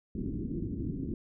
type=low-pass noise; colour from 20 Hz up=white; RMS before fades=-35 dBFS; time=0.15-1.14 s; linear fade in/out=2 ms; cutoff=340 Hz; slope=48 dB/octave; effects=none